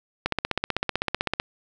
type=click train; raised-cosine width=0.3 ms; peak=-7 dBFS; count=19; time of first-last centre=0.26-1.399 s; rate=15.8 Hz; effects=none